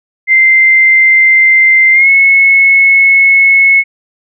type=tone with pitch glide; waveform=sine; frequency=2084 to 2191 Hz; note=C7 to C#7; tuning=-7 to -21 cents; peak=-3 dBFS; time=0.27-3.84 s; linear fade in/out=50 ms; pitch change=+86 cents; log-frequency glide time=1.92-2.09 s; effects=none